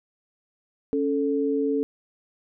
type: tone pair together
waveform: sine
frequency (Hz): 277.6 / 440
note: C#4 / A4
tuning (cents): +3 / 0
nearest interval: minor sixth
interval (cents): 797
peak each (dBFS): -24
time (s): 0.93-1.83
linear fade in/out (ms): 0
effects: none